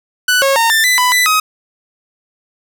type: tone with pitch steps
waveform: sawtooth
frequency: 1489 / 546 / 917 / 1783 / 2000 / 996 / 1991 / 1263 Hz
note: F#6 / C#5 / A#5 / A6 / B6 / B5 / B6 / D#6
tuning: +11 / -26 / -29 / +22 / +21 / +14 / +14 / +26 cents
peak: -6 dBFS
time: 0.28-1.4 s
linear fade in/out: 5 ms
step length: 140 ms
effects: none